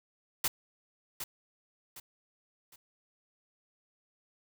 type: noise with echo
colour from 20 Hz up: white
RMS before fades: -29 dBFS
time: 0.44-0.48 s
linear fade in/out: 5 ms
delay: 760 ms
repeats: 3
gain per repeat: -9 dB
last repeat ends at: 2.76 s
effects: none